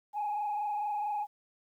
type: tone with frequency modulation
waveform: sine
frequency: 833 Hz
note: G#5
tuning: 5 cents sharp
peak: -29 dBFS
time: 0.13-1.27 s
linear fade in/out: 50 ms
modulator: 24.5 Hz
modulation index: 0.95
effects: tanh soft clip ceiling -27 dBFS + 11-bit